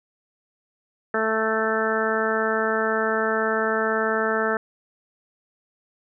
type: harmonic tone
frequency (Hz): 220.5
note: A3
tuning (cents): +4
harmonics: 1 / 2 / 3 / 4 / 5 / 6 / 7 / 8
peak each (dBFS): -30 / -25 / -28 / -32 / -35 / -27 / -29 / -29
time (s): 1.14-4.57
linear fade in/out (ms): 2
effects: none